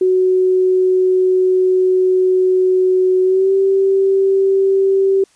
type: tone with pitch glide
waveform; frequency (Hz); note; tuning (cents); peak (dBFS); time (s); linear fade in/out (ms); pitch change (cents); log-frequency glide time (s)
sine; 371 to 387.6; F#4 to G4; +5 to -20; -10; 0.01-5.24; 5; +75; 3.23-3.53
effects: white hiss -54 dBFS RMS until 5.35 s + resampled to 22050 Hz